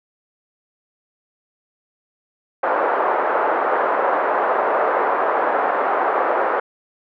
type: band-pass noise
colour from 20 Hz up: pink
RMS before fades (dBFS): -19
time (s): 2.63-6.6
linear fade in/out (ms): 5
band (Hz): 460 to 1400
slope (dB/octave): 24
effects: none